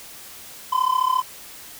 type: tone with amplitude modulation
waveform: triangle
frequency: 1021 Hz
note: C6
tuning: 43 cents flat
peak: -12 dBFS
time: 0.72-1.22 s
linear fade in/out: 10 ms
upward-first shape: sine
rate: 34.4 Hz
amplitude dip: 85%
effects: white hiss -41 dBFS RMS until 1.79 s